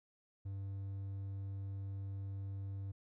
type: tone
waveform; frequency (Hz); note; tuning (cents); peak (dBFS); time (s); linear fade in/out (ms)
triangle; 98; G2; 0; -38; 0.45-2.92; 10
effects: none